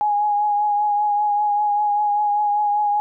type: tone with vibrato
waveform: sine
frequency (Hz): 830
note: G#5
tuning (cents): -1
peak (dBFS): -16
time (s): 0.01-3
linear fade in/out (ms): 0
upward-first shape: triangle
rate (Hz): 5.1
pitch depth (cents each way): 28
effects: none